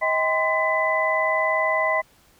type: tone cluster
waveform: sine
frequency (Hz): 635 / 796 / 1034 / 2001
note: D#5 / G5 / C6 / B6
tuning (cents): +35 / +26 / -21 / +22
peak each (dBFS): -23 / -30 / -25 / -23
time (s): 0.01-2.02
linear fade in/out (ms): 20
effects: pink hiss -57 dBFS RMS until 2.39 s